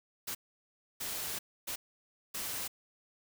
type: noise bursts at uneven times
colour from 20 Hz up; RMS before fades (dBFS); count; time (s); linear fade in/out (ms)
white; -38; 4; 0.27-0.35 / 1-1.39 / 1.67-1.76 / 2.34-2.68; 10
effects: none